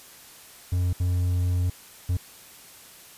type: tone bursts at uneven times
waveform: triangle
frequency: 89.5 Hz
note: F2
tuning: 43 cents sharp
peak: -19 dBFS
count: 3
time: 0.72-0.93 / 1-1.7 / 2.09-2.17 s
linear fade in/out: 5 ms
effects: white hiss -48 dBFS RMS until 3.17 s + resampled to 32000 Hz